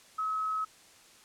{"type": "tone", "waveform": "sine", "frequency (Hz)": 1283, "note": "E6", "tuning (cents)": -47, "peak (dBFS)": -29, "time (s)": [0.18, 0.65], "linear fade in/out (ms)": 10, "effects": ["white hiss -57 dBFS RMS until 1.24 s", "low-pass 9000 Hz 12 dB/octave"]}